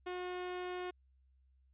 sawtooth tone, 361.3 Hz, F#4, 41 cents flat, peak -35 dBFS, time 0.06-0.91 s, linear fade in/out 10 ms, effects added 65 Hz sine -66 dBFS peak until 1.73 s + resampled to 8000 Hz

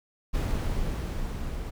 brown noise with level ramp, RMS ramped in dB -26 to -34 dBFS, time 0.33-1.71 s, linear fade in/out 20 ms, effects none

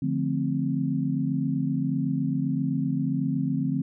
sine chord, D minor seventh, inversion none, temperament equal, 146.83 / 174.61 / 220 / 261.6 Hz, D3 / F3 / A3 / C4, 0 / 0 / 0 / 0 cents, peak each -28 / -30 / -32 / -27 dBFS, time 0.02-3.82 s, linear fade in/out 5 ms, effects none

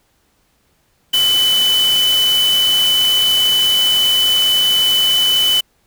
sine tone in noise, 3000 Hz, F#7, 23 cents sharp, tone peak -11 dBFS, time 1.13-5.61 s, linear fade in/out 10 ms, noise white, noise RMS -23 dBFS, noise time 1.13-5.61 s, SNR +9 dB, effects pink hiss -60 dBFS RMS until 5.86 s

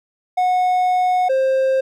triangle tone pair in turn, 731 / 529 Hz, F#5 / C5, -21 / +19 cents, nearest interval tritone, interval 560 cents, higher first, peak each -12 dBFS, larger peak neither, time 0.37-1.29 / 1.29-1.81 s, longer first, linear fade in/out 10 ms, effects none

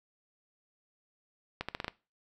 accelerating click train, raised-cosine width 0.3 ms, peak -18 dBFS, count 6, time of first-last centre 1.61-1.881 s, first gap 76 ms, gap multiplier 0.83, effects noise-tail reverb RT60 0.3 s tail -20 dB re dry

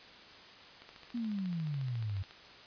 click train, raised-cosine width 0.2 ms, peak -33 dBFS, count 22, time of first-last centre 0.82-2.309 s, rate 14.1 Hz
sine exponential sweep, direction down, 244.3 to 93.1 Hz, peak -33 dBFS, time 1.14-2.23 s, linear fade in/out 10 ms
effects white hiss -53 dBFS RMS until 2.66 s + resampled to 11025 Hz

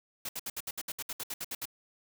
white noise bursts, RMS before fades -37 dBFS, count 14, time 0.25-1.655 s, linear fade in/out 5 ms, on 40 ms, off 65 ms, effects none

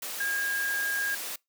sine tone in noise, 1626 Hz, G#6, 37 cents flat, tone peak -27 dBFS, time 0.2-1.15 s, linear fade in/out 5 ms, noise white, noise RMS -36 dBFS, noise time 0.02-1.36 s, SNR +6 dB, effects noise-tail reverb RT60 0.2 s tail -25 dB re dry + high-pass 300 Hz 12 dB/octave

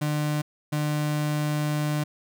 35% pulse tone pair in turn, 150 / 150 Hz, D3 / D3, +37 / +37 cents, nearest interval unison, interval 0 cents, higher neither, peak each -22 dBFS, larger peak neither, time 0.01-0.42 / 0.72-2.04 s, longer second, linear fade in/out 10 ms, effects none

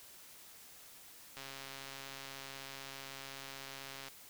click train, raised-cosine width 0.2 ms, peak -29 dBFS, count 370, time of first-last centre 1.37-4.083 s, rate 136 Hz, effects white hiss -56 dBFS RMS until 4.29 s

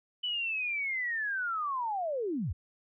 sine linear sweep, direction down, 3000 to 59.9 Hz, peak -30 dBFS, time 0.23-2.53 s, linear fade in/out 10 ms, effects none

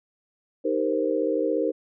sine chord, C minor seventh, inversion first, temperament equal, 311.1 / 392 / 466.2 / 523.3 Hz, Eb4 / G4 / Bb4 / C5, 0 / 0 / 0 / 0 cents, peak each -27 / -29 / -26 / -27 dBFS, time 0.64-1.72 s, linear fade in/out 20 ms, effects none

